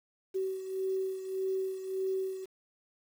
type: beating tone pair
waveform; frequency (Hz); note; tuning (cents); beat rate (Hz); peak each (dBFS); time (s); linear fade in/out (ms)
sine; 380 / 381.7; F#4 / G4; +46 / -46; 1.7; -32 / -38; 0.34-2.46; 20
effects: 9-bit